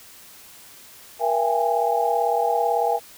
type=tone cluster; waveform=sine; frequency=475 / 674 / 793 / 831 Hz; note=A#4 / E5 / G5 / G#5; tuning=+33 / +38 / +20 / +1 cents; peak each=-24 dBFS; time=1.19-3 s; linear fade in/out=50 ms; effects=white hiss -46 dBFS RMS until 3.17 s